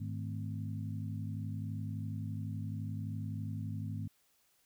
harmonic tone with a mistuned harmonic, 51.8 Hz, G#1, 4 cents flat, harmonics 2 / 3 / 4 / 5, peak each -38 / -43 / -45 / -47 dBFS, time 0-4.08 s, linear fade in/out 10 ms, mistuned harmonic 4, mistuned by +90 cents, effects white hiss -72 dBFS RMS until 4.65 s

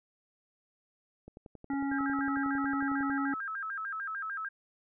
click train, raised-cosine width 2 ms, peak -34 dBFS, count 21, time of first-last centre 1.28-3.098 s, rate 11 Hz
harmonic tone, 277.2 Hz, C#4, in tune, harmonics 1 / 3 / 5 / 7, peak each -30 / -39 / -45 / -46 dBFS, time 1.7-3.34 s, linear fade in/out 2 ms
sine tone with vibrato, 1442 Hz, F#6, 45 cents flat, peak -34 dBFS, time 1.91-4.49 s, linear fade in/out 10 ms, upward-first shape square, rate 6.7 Hz, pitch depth 180 cents each way
effects none

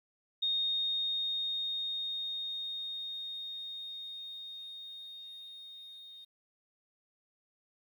sine tone with level ramp, 3700 Hz, A#7, 14 cents flat, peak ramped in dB -28 to -48 dBFS, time 0.42-6.25 s, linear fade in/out 10 ms, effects 11-bit

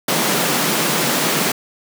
pink high-pass noise, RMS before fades -18 dBFS, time 0.08-1.52 s, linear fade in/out 5 ms, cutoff 140 Hz, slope 96 dB/octave, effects none

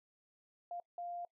sine tone bursts at uneven times, 698.5 Hz, F5, in tune, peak -40 dBFS, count 2, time 0.71-0.8 / 0.98-1.25 s, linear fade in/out 2 ms, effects noise-tail reverb RT60 0.1 s tail -22 dB re dry

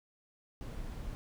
brown noise, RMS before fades -41 dBFS, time 0.61-1.15 s, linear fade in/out 0 ms, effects none

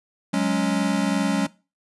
square chord, F# suspended second, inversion none, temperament equal, 185 / 207.7 / 277.2 Hz, F#3 / G#3 / C#4, 0 / 0 / 0 cents, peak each -25 dBFS, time 0.33-1.47 s, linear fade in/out 10 ms, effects noise-tail reverb RT60 0.3 s tail -20 dB re dry + resampled to 24000 Hz

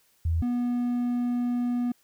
sine / triangle tone pair in turn, 82.41 / 243.3 Hz, E2 / B3, 0 / -26 cents, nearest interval octave + perfect fifth, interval 1874 cents, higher second, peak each -22 dBFS, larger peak neither, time 0.25-0.42 / 0.42-1.92 s, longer second, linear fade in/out 5 ms, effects white hiss -65 dBFS RMS until 2.03 s

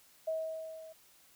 sine tone with level ramp, 640 Hz, D#5, 49 cents sharp, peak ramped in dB -30 to -48 dBFS, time 0.27-0.93 s, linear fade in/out 10 ms, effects white hiss -63 dBFS RMS until 1.35 s

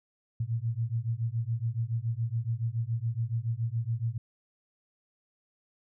sine beating tone pair, 111.8 / 118.9 Hz, A2 / A#2, +28 / +35 cents, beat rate 7.1 Hz, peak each -31 dBFS, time 0.4-4.18 s, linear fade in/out 5 ms, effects none

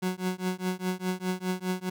30% pulse tone with tremolo, 184.1 Hz, F#3, 8 cents flat, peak -22 dBFS, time 0.02-1.9 s, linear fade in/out 10 ms, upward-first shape triangle, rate 4.9 Hz, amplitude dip 100%, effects none

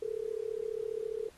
sine tone with amplitude modulation, 440 Hz, A4, in tune, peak -29 dBFS, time 0.02-1.29 s, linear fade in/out 5 ms, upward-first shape sine, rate 34.8 Hz, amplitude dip 100%, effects pink hiss -61 dBFS RMS until 1.37 s + AAC 32 kbps

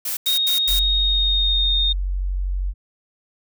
blue noise bursts, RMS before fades -25 dBFS, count 4, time 0.05-0.794 s, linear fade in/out 5 ms, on 120 ms, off 88 ms
sine tone with pitch glide, 3729 to 3678 Hz, A#7 to A#7, 0 to -24 cents, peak -17 dBFS, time 0.26-1.93 s, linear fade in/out 10 ms, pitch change -24 cents, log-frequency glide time 0.94-1.73 s
sine tone, 46.25 Hz, F#1, in tune, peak -20 dBFS, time 0.67-2.74 s, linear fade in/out 50 ms
effects none

